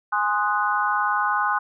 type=chord; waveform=sine; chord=Ab dominant seventh; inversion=none; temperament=equal; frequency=830.6 / 1046.5 / 1244.5 / 1480 Hz; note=Ab5 / C6 / Eb6 / Gb6; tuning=0 / 0 / 0 / 0 cents; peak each=-25 dBFS; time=0.12-1.59 s; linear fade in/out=10 ms; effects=none